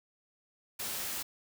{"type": "noise", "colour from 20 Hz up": "white", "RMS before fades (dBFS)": -37, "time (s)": [0.79, 1.23], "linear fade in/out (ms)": 10, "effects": []}